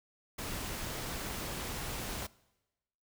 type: noise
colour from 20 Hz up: pink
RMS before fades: -39 dBFS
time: 0.38-2.27 s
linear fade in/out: 10 ms
effects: noise-tail reverb RT60 1.0 s tail -22 dB re dry